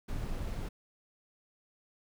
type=noise; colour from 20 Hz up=brown; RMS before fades=-36 dBFS; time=0.08-0.69 s; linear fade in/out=10 ms; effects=none